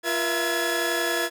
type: tone cluster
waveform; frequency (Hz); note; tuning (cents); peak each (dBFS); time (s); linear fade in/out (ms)
sawtooth; 345.5 / 477.4 / 660 / 1696; F4 / A#4 / E5 / G#6; -19 / +41 / +2 / +36; -25 / -27 / -26 / -23; 0.03-1.3; 50
effects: none